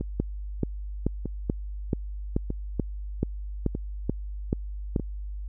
two click trains, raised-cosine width 3 ms, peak -11 / -17 dBFS, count 12 / 5, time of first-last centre 0.2-4.962 / 0.01-4.998 s, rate 2.31 / 0.802 Hz, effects added 50 Hz sine -32 dBFS peak until 5.48 s

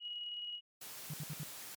sine tone with tremolo, 2902 Hz, F#7, 34 cents flat, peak -39 dBFS, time 0-0.61 s, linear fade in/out 50 ms, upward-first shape square, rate 19 Hz, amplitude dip 25%
white noise, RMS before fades -48 dBFS, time 0.81-1.75 s, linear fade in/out 5 ms
sine tone bursts, 150.7 Hz, D3, 45 cents sharp, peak -38 dBFS, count 4, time 1.1-1.432 s, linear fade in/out 0 ms, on 35 ms, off 64 ms
effects high-pass 100 Hz 12 dB/octave + MP3 96 kbps

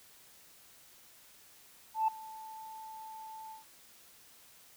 sine tone with ADSR envelope, 880 Hz, A5, in tune, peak -23 dBFS, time 1.94-3.65 s, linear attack 140 ms, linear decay 5 ms, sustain -21 dB, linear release 140 ms, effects tanh soft clip ceiling -22 dBFS + white hiss -59 dBFS RMS until 4.76 s

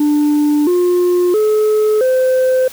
sine tone with pitch steps, 296 / 356.1 / 428.4 / 515.4 Hz, D4 / F4 / A4 / C5, +14 / +34 / -46 / -26 cents, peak -7 dBFS, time 0-2.68 s, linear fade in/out 5 ms, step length 670 ms, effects tanh soft clip ceiling -9 dBFS + white hiss -35 dBFS RMS until 2.72 s

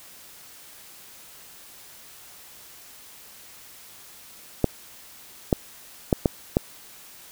clicks, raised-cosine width 2 ms, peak -4 dBFS, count 5, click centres 4.643 / 5.528 / 6.128 / 6.258 / 6.569 s, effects white hiss -47 dBFS RMS until 7.31 s

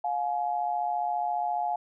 sine tone pair together, 711.4 / 846 Hz, F5 / G#5, +32 / +32 cents, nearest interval minor third, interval 300 cents, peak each -28 / -30 dBFS, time 0.04-1.76 s, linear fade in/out 5 ms, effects none

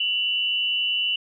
sine tone pair together, 2744 / 2955 Hz, F7 / F#7, -31 / -3 cents, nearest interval minor second, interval 128 cents, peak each -27 / -22 dBFS, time 0-1.16 s, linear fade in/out 5 ms, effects none

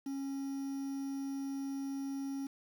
triangle tone with quantisation, 273.6 Hz, C#4, 23 cents flat, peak -34 dBFS, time 0.06-2.47 s, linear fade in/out 5 ms, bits 9, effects none

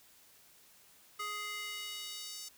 square tone with high-pass filter sweep, 417.1 Hz, G#4, 7 cents sharp, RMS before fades -42 dBFS, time 1.19-2.49 s, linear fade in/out 10 ms, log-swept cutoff 1300 to 5500 Hz, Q 1.7, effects white hiss -62 dBFS RMS until 2.57 s

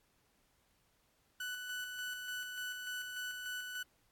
30% pulse tone with tremolo, 1489 Hz, F#6, 11 cents sharp, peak -36 dBFS, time 1.4-3.83 s, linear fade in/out 5 ms, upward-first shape square, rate 3.4 Hz, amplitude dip 35%, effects pink hiss -74 dBFS RMS until 4.11 s + AAC 64 kbps

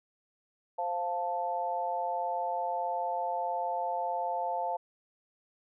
sine chord, F major, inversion second, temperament equal, 523.3 / 698.5 / 880 Hz, C5 / F5 / A5, 0 / 0 / 0 cents, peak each -37 / -33 / -33 dBFS, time 0.78-4.77 s, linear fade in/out 10 ms, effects none

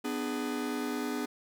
45% pulse chord, G# diminished, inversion first, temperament just, 249.2 / 299 / 415.3 Hz, B3 / D4 / G#4, +16 / +31 / 0 cents, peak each -35 / -36 / -38 dBFS, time 0.04-1.26 s, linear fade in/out 10 ms, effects none

